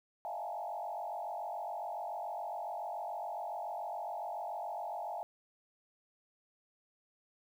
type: tone with frequency modulation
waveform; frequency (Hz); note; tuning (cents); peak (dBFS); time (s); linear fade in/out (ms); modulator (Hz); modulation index
sine; 764; G5; -45; -37; 0.25-5.23; 0; 47.1; 2.7
effects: 11-bit